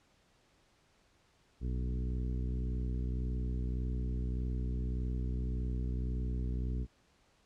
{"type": "harmonic tone with a mistuned harmonic", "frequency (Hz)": 61.74, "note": "B1", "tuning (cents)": 0, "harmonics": [1, 2, 3, 4, 5, 6, 7], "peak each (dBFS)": [-33, -40, -44, -46, -50, -54, -53], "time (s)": [1.6, 6.87], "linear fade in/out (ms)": 50, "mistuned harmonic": 1, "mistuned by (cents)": -40, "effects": ["pink hiss -69 dBFS RMS until 7.45 s", "low-pass 7000 Hz 12 dB/octave"]}